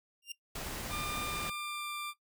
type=tone with exponential growth; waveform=sawtooth; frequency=2794 Hz; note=F7; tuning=in tune; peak=-32 dBFS; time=0.22-0.32 s; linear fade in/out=5 ms; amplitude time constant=20 ms
type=noise; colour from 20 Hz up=pink; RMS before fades=-40 dBFS; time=0.55-1.5 s; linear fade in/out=5 ms
type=tone with pitch glide; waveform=20% pulse; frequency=1200 to 1186.2 Hz; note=D6 to D6; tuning=+37 to +17 cents; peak=-32 dBFS; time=0.89-2.14 s; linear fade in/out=50 ms; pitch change=-20 cents; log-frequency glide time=1.21-1.94 s
effects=noise-tail reverb RT60 0.1 s tail -18 dB re dry